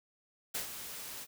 white noise with ADSR envelope, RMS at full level -35 dBFS, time 0.54-1.27 s, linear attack 11 ms, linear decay 110 ms, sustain -9 dB, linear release 50 ms, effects none

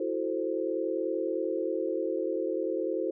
sine chord, F# half-diminished seventh, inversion third, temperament equal, 329.6 / 370 / 440 / 523.3 Hz, E4 / F#4 / A4 / C5, 0 / 0 / 0 / 0 cents, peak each -33 / -33 / -34 / -33 dBFS, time 0-3.11 s, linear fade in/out 5 ms, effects none

